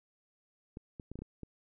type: clicks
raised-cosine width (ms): 3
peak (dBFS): -30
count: 7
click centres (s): 0.771 / 0.998 / 1.116 / 1.156 / 1.19 / 1.22 / 1.433
effects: none